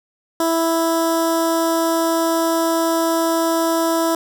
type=tone with notch filter; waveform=15% pulse; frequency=329.6 Hz; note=E4; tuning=in tune; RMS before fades=-18 dBFS; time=0.4-4.15 s; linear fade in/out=2 ms; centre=2500 Hz; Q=0.79; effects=none